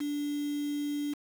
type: tone with quantisation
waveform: sine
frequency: 291.3 Hz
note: D4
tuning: 14 cents flat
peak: -30 dBFS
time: 0-1.14 s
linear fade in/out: 10 ms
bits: 7
effects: none